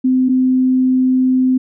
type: tone pair in turn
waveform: sine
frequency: 257.3 / 257.3 Hz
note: C4 / C4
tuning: -29 / -29 cents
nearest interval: unison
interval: 0 cents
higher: neither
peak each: -10 dBFS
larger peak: neither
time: 0.04-0.29 / 0.29-1.58 s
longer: second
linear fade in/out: 10 ms
effects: none